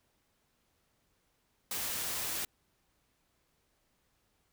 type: noise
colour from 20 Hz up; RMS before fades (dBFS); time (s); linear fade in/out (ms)
white; -36; 1.71-2.45; 2
effects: pink hiss -75 dBFS RMS until 4.52 s